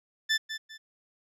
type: tone with echo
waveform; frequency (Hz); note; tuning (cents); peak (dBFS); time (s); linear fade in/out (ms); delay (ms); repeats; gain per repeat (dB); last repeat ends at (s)
20% pulse; 1760; A6; 0; -18; 0.29-0.38; 20; 200; 2; -10; 0.78
effects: low-pass 8000 Hz 12 dB/octave